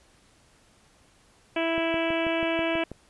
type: harmonic tone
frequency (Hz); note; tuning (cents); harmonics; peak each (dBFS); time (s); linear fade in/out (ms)
329.6; E4; 0; 1 / 2 / 3 / 4 / 5 / 6 / 7 / 8 / 9 / 10; -28 / -28 / -36 / -40 / -36 / -42 / -34 / -35 / -38 / -45; 1.56-2.84; 5
type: click train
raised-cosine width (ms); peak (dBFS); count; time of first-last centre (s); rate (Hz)
2; -23; 8; 1.78-2.916; 6.16
effects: pink hiss -60 dBFS RMS until 3.09 s + resampled to 24000 Hz